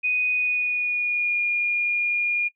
sine tone with pitch glide, 2489 to 2424 Hz, D#7 to D#7, 0 to -46 cents, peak -20 dBFS, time 0.03-2.49 s, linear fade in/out 20 ms, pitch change -46 cents, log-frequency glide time 0.31-1.4 s, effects noise-tail reverb RT60 0.1 s tail -19 dB re dry

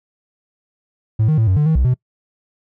triangle tone with pitch steps, 109.4 / 155.4 / 111.3 / 93.9 / 149.1 / 159 / 63.6 / 126.2 Hz, A2 / D#3 / A2 / F#2 / D3 / D#3 / C2 / B2, -9 / -2 / +20 / +26 / +27 / +38 / -48 / +38 cents, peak -9 dBFS, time 1.19-1.942 s, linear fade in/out 10 ms, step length 94 ms, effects noise-tail reverb RT60 0.1 s tail -25 dB re dry + tanh soft clip ceiling -5 dBFS

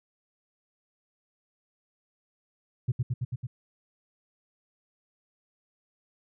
sine tone with echo, 123.47 Hz, B2, in tune, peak -20 dBFS, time 2.88-2.92 s, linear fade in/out 10 ms, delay 110 ms, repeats 5, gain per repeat -2 dB, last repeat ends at 3.47 s, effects tanh soft clip ceiling -20 dBFS

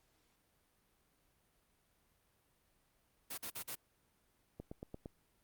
white noise bursts, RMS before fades -43 dBFS, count 4, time 3.3-3.754 s, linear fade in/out 10 ms, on 79 ms, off 46 ms
click train, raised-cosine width 2 ms, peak -32 dBFS, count 5, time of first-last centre 4.6-5.059 s, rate 8.72 Hz
effects pink hiss -75 dBFS RMS until 5.43 s + Opus 48 kbps

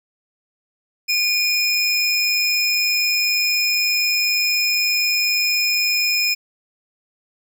square tone pair together, 2433 / 5155 Hz, D#7 / E8, -39 / -40 cents, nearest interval octave + minor second, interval 1299 cents, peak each -20 dBFS, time 1.08-6.35 s, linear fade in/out 20 ms, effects none

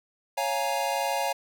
square chord, Bb minor seventh, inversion first, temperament equal, 554.4 / 698.5 / 830.6 / 932.3 Hz, Db5 / F5 / Ab5 / Bb5, 0 / 0 / 0 / 0 cents, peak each -32 / -32 / -31 / -33 dBFS, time 0.37-1.33 s, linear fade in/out 10 ms, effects none

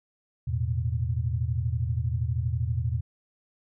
sine chord, E suspended fourth, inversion none, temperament equal with one note detuned, 82.41 / 110.96 / 123.47 Hz, E2 / A2 / B2, 0 / +15 / 0 cents, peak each -29 dBFS, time 0.47-3.01 s, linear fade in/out 10 ms, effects none

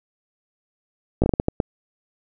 slowing click train, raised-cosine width 2 ms, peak -5 dBFS, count 8, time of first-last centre 1.22-1.602 s, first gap 17 ms, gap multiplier 1.38, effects none

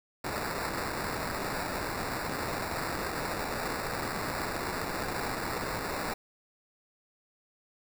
white noise with sample-and-hold, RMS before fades -34 dBFS, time 0.24-6.14 s, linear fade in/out 5 ms, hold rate 3150 Hz, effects none

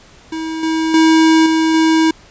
square tone with level steps, 320.8 Hz, E4, 47 cents flat, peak -21 / -15 / -8 / -12 / -10 dBFS, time 0.32-2.11 s, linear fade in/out 5 ms, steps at 0.63 / 0.94 / 1.46 / 1.74 s, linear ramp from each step 2 ms, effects pink hiss -44 dBFS RMS until 2.3 s + resampled to 16000 Hz

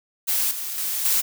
blue noise with level steps, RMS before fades -22 / -30 / -26 / -20 dBFS, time 0.27-1.22 s, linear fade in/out 20 ms, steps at 0.51 / 0.78 / 1.05 s, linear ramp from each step 2 ms, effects none

